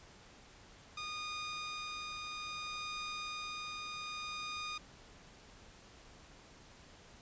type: tone with tremolo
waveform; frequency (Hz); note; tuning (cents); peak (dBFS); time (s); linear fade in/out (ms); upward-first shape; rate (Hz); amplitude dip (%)
15% pulse; 1228; D#6; -23; -33; 0.97-4.78; 5; triangle; 0.61; 25
effects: pink hiss -58 dBFS RMS until 7.21 s + resampled to 16000 Hz